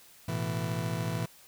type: chord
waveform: 40% pulse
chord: A suspended second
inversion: none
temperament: just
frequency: 110 / 123.75 / 165 Hz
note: A2 / B2 / E3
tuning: 0 / +4 / +2 cents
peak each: -34 / -35 / -33 dBFS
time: 0.28-1.26 s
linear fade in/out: 5 ms
effects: white hiss -56 dBFS RMS until 1.47 s